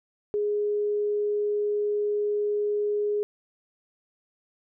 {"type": "tone", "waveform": "sine", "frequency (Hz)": 415.3, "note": "G#4", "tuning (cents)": 0, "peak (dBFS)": -23, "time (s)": [0.34, 3.23], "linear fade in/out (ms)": 0, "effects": []}